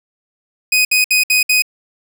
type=tone bursts; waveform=sawtooth; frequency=2500 Hz; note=D#7; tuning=8 cents sharp; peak=-7 dBFS; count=5; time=0.72-1.622 s; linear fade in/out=5 ms; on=130 ms; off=63 ms; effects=none